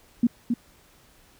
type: tone with echo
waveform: sine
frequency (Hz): 237.2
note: A#3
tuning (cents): +30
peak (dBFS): -15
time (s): 0.23-0.27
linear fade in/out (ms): 5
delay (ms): 270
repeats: 1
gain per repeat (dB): -5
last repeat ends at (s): 0.54
effects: pink hiss -57 dBFS RMS until 1.39 s